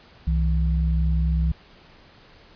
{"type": "tone pair together", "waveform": "sine", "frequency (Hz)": [64.6, 162.78], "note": ["C2", "E3"], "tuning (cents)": [-21, -21], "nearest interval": "octave + major third", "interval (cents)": 1600, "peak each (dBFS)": [-19, -25], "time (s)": [0.27, 1.52], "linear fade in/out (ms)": 5, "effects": ["pink hiss -51 dBFS RMS until 2.55 s", "resampled to 11025 Hz"]}